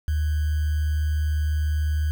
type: tone with sample-and-hold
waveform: sine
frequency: 76 Hz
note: D#2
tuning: 40 cents flat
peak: -20 dBFS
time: 0.08-2.11 s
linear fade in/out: 0 ms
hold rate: 1575 Hz
effects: none